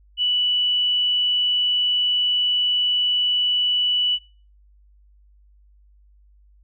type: tone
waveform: sine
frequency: 2960 Hz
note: F#7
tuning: in tune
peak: -17 dBFS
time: 0.17-4.19 s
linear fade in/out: 50 ms
effects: noise-tail reverb RT60 0.4 s tail -24 dB re dry + added 50 Hz sine -51 dBFS peak until 6.63 s

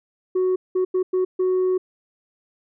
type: tone bursts at uneven times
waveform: sine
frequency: 370 Hz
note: F#4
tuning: in tune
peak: -15 dBFS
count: 5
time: 0.35-0.56 / 0.75-0.85 / 0.94-1.03 / 1.13-1.25 / 1.39-1.78 s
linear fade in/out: 10 ms
effects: tanh soft clip ceiling -16 dBFS

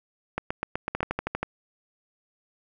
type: two click trains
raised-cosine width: 0.5 ms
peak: -12 / -12 dBFS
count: 6 / 7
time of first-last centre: 0.38-1.006 / 0.95-1.43 s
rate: 7.99 / 12.5 Hz
effects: none

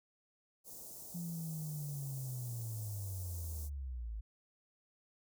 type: band-stop noise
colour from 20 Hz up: white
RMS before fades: -50 dBFS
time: 0.64-3.7 s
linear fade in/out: 50 ms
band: 750 to 6000 Hz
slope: 24 dB/octave
type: linear sweep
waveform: sine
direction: down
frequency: 174.61 to 51.4 Hz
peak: -39 dBFS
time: 1.14-4.21 s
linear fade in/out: 10 ms
effects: none

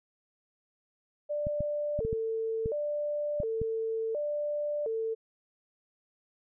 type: tone with vibrato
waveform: sine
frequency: 514 Hz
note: C5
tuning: 31 cents flat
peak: -29 dBFS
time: 1.29-5.15 s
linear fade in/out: 20 ms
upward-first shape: square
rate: 0.7 Hz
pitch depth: 240 cents each way
type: clicks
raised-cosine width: 5 ms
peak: -22 dBFS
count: 8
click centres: 1.469 / 1.606 / 1.991 / 2.05 / 2.129 / 2.659 / 3.402 / 3.616 s
effects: none

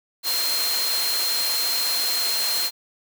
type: tone in noise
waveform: sine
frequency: 4186 Hz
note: C8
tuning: in tune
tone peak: -23 dBFS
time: 0.23-2.71 s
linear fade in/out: 50 ms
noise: white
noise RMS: -26 dBFS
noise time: 0.23-2.71 s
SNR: 0 dB
effects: high-pass 400 Hz 12 dB/octave

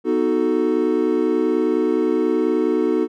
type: chord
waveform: triangle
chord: B dominant seventh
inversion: none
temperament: equal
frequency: 246.9 / 311.1 / 370 / 440 Hz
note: B3 / D#4 / F#4 / A4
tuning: 0 / 0 / 0 / 0 cents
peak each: -22 / -19 / -19 / -20 dBFS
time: 0.04-3.08 s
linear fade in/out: 50 ms
effects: none

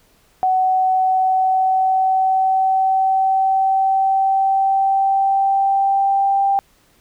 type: tone with pitch glide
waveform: sine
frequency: 749 to 789 Hz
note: F#5 to G5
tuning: +21 to +11 cents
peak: -13 dBFS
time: 0.43-6.59 s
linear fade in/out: 0 ms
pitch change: +90 cents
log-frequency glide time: 0.58-6.47 s
effects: pink hiss -56 dBFS RMS until 7 s

